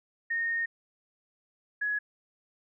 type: tone pair in turn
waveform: sine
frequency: 1845 / 1681.4 Hz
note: A#6 / G#6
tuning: -18 / +21 cents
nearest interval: major second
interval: 161 cents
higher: first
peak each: -27 dBFS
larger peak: neither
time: 0.3-0.66 / 1.81-1.99 s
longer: first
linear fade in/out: 10 ms
effects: none